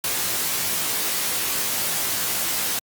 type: noise with comb filter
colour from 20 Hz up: white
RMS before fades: -24 dBFS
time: 0.04-2.79 s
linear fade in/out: 2 ms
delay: 18 ms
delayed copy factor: +1
effects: high-pass 80 Hz 12 dB/octave + Opus 48 kbps